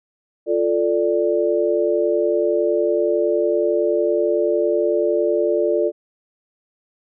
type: chord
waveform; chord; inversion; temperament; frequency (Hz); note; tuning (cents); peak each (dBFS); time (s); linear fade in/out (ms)
sine; D minor; first; equal; 349.2 / 440 / 587.3; F4 / A4 / D5; 0 / 0 / 0; -20; 0.46-5.92; 50
effects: none